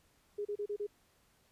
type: tone bursts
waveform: sine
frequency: 412.3 Hz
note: G#4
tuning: 13 cents flat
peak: -34 dBFS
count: 5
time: 0.38-0.868 s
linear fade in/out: 10 ms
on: 72 ms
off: 32 ms
effects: pink hiss -70 dBFS RMS until 1.51 s + resampled to 32000 Hz